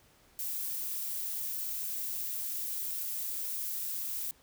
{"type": "noise", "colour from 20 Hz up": "violet", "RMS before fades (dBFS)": -36, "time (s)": [0.39, 4.31], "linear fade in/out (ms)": 0, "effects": ["pink hiss -63 dBFS RMS until 4.42 s"]}